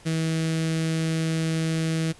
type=tone with notch filter; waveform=sawtooth; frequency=161.4 Hz; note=E3; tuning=36 cents flat; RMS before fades=-25 dBFS; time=0.05-2.13 s; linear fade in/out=20 ms; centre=920 Hz; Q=0.78; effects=pink hiss -51 dBFS RMS until 2.19 s + resampled to 24000 Hz